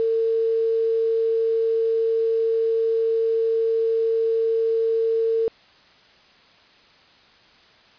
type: tone with quantisation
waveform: sine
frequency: 452.2 Hz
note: A4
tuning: 47 cents sharp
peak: -18 dBFS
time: 0-5.48 s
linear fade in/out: 0 ms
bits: 7
effects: white hiss -53 dBFS RMS until 7.98 s + resampled to 11025 Hz